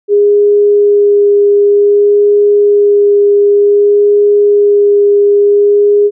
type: tone with vibrato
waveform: sine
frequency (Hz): 409.2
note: G#4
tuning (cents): -26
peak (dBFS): -4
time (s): 0.08-6.11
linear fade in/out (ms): 50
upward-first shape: sine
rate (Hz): 0.54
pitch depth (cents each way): 9
effects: none